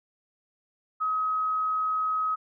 sine tone, 1270 Hz, D#6, 35 cents sharp, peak -24 dBFS, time 1-2.36 s, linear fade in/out 20 ms, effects none

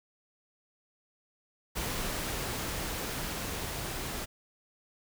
pink noise with level ramp, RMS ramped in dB -34 to -37 dBFS, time 1.75-4.26 s, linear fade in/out 20 ms, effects none

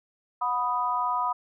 sine chord, B major, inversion second, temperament equal with one note detuned, 727.7 / 987.8 / 1244.5 Hz, F#5 / B5 / D#6, -29 / 0 / 0 cents, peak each -32 / -26 / -29 dBFS, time 0.41-1.33 s, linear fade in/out 10 ms, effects none

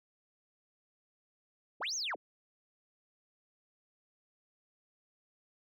sine linear two-way sweep, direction up then down, 129.6 to 6660 to 129.6 Hz, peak -33 dBFS, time 1.8-2.16 s, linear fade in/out 20 ms, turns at 1.95 s, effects tanh soft clip ceiling -29 dBFS

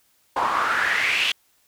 pink noise with band-pass filter sweep, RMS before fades -22 dBFS, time 0.36-1.32 s, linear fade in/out 5 ms, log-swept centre 900 to 3000 Hz, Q 4.5, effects white hiss -63 dBFS RMS until 1.67 s

